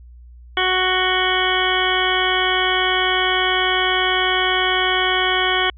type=harmonic tone with a mistuned harmonic; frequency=370 Hz; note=F#4; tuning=in tune; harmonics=1 / 2 / 3 / 4 / 5 / 6 / 8 / 9; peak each=-24 / -24 / -24 / -24 / -24 / -24 / -24 / -24 dBFS; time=0.57-5.7 s; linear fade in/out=2 ms; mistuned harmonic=8; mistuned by=+30 cents; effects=added 60 Hz sine -39 dBFS peak until 5.77 s

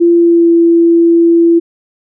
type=tone with pitch glide; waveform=sine; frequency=342 to 336.7 Hz; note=F4 to E4; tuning=-36 to +37 cents; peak=-4 dBFS; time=0-1.6 s; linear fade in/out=20 ms; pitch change=-27 cents; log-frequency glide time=0.13-0.52 s; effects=none

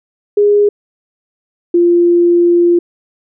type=tone pair in turn; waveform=sine; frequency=411.7 / 346.5 Hz; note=G#4 / F4; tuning=-15 / -14 cents; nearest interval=minor third; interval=299 cents; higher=first; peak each=-6 dBFS; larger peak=neither; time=0.37-0.69 / 1.74-2.79 s; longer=second; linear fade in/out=5 ms; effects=none

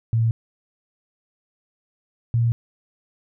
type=tone pair in turn; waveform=sine; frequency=113.9 / 116.97 Hz; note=A#2 / A#2; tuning=-40 / +6 cents; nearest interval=unison; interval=46 cents; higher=second; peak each=-16 dBFS; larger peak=neither; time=0.13-0.31 / 2.34-2.52 s; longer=neither; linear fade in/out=0 ms; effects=none

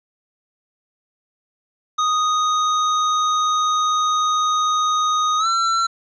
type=tone with pitch glide; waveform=square; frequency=1244.5 to 1349.3 Hz; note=D#6 to E6; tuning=0 to +40 cents; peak=-17 dBFS; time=1.98-5.87 s; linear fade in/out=10 ms; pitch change=+140 cents; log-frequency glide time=5.38-5.47 s; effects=resampled to 16000 Hz + 9-bit

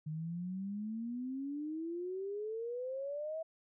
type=exponential sweep; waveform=sine; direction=up; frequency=151.7 to 654 Hz; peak=-37 dBFS; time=0.06-3.43 s; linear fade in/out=10 ms; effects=none

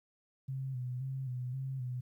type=tone with vibrato; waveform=sine; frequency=129.2 Hz; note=C3; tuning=21 cents flat; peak=-35 dBFS; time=0.48-2.01 s; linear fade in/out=10 ms; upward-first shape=square; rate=1.9 Hz; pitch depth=54 cents each way; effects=12-bit

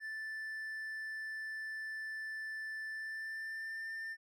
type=tone with pitch glide; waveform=triangle; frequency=1760 to 1793.9 Hz; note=A6 to A6; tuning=0 to +33 cents; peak=-38 dBFS; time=0-4.17 s; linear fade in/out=50 ms; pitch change=+33 cents; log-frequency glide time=2.88-3.9 s; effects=none

